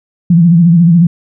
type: tone with vibrato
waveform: sine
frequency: 170 Hz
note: F3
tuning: 46 cents flat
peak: -3 dBFS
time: 0.3-1.07 s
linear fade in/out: 5 ms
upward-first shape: sine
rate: 14 Hz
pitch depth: 84 cents each way
effects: none